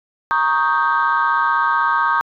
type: chord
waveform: sine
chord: Eb dominant seventh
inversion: second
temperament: equal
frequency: 932.3 / 1108.7 / 1244.5 / 1568 Hz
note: Bb5 / Db6 / Eb6 / G6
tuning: 0 / 0 / 0 / 0 cents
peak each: -19 dBFS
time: 0.31-2.21 s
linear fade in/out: 0 ms
effects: tanh soft clip ceiling -7 dBFS